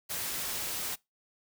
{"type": "noise", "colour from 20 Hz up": "white", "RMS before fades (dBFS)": -35, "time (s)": [0.09, 0.96], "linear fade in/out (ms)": 20, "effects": ["noise-tail reverb RT60 0.2 s tail -23 dB re dry"]}